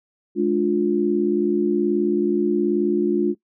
sine chord, D diminished, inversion second, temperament just, 211.4 / 293.7 / 352.4 Hz, Ab3 / D4 / F4, +31 / 0 / +16 cents, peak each -23 / -22 / -19 dBFS, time 0.35-3.35 s, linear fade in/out 50 ms, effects noise-tail reverb RT60 0.1 s tail -19 dB re dry

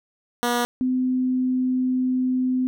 10% pulse / sine tone pair in turn, 241 / 255.3 Hz, B3 / C4, -42 / -42 cents, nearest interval minor second, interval 100 cents, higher second, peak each -12 / -19 dBFS, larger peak first, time 0.43-0.65 / 0.81-2.67 s, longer second, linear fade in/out 0 ms, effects none

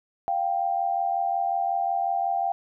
sine tone pair together, 698.5 / 784 Hz, F5 / G5, 0 / 0 cents, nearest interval major second, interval 200 cents, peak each -26 / -25 dBFS, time 0.28-2.52 s, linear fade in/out 0 ms, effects none

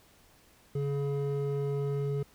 triangle tone pair together, 141.11 / 422.6 Hz, C#3 / G#4, +31 / +30 cents, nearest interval octave + perfect fifth, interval 1899 cents, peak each -27 / -29 dBFS, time 0.75-2.23 s, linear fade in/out 5 ms, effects tanh soft clip ceiling -24 dBFS + pink hiss -61 dBFS RMS until 2.34 s

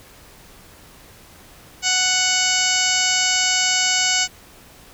harmonic tone with a mistuned harmonic, 740 Hz, F#5, in tune, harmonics 1 / 2 / 3 / 4 / 5 / 6 / 7 / 8 / 9 / 10, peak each -29 / -26 / -24 / -23 / -31 / -26 / -26 / -26 / -26 / -24 dBFS, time 1.82-4.28 s, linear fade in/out 50 ms, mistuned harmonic 6, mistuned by +17 cents, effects pink hiss -46 dBFS RMS until 4.93 s

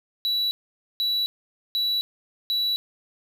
triangle tone bursts, 3932 Hz, B7, 8 cents flat, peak -20 dBFS, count 4, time 0.25-2.76 s, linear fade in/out 0 ms, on 260 ms, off 490 ms, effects none

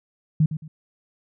sine tone with echo, 155.56 Hz, D#3, in tune, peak -14 dBFS, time 0.4-0.46 s, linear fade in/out 5 ms, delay 110 ms, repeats 2, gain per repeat -11 dB, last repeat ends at 0.68 s, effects none

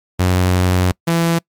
sawtooth tone pair in turn, 91.2 / 167.45 Hz, F#2 / E3, -24 / +27 cents, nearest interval major seventh, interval 1051 cents, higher second, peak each -8 / -9 dBFS, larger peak first, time 0.19-0.92 / 1.07-1.39 s, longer first, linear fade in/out 10 ms, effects noise-tail reverb RT60 0.1 s tail -26 dB re dry + MP3 96 kbps

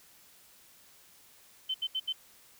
sine tone bursts, 3073 Hz, G7, 35 cents flat, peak -29 dBFS, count 4, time 1.69-2.128 s, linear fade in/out 10 ms, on 54 ms, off 74 ms, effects white hiss -59 dBFS RMS until 2.59 s

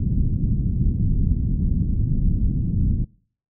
pink low-pass noise, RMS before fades -20 dBFS, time 0-3.05 s, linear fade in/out 10 ms, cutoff 210 Hz, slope 24 dB/octave, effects noise-tail reverb RT60 0.5 s tail -23 dB re dry

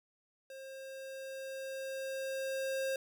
square tone with level ramp, 534 Hz, C5, 35 cents sharp, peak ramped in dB -47 to -33 dBFS, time 0.5-2.96 s, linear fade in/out 2 ms, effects none

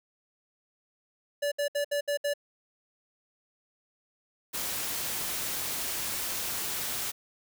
square tone bursts, 577 Hz, D5, 31 cents flat, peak -27 dBFS, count 6, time 1.42-2.338 s, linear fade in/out 10 ms, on 98 ms, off 66 ms
white noise, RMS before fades -33 dBFS, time 4.53-7.12 s, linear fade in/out 20 ms
effects none

